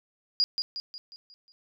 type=tone with echo; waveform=sine; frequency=4862 Hz; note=D#8; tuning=41 cents flat; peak=-20 dBFS; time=0.4-0.44 s; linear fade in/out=0 ms; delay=180 ms; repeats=6; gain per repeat=-6 dB; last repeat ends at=1.52 s; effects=none